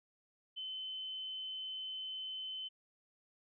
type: tone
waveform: sine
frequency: 3054 Hz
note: G7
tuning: 46 cents flat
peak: -40 dBFS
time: 0.56-2.69 s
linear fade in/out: 20 ms
effects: none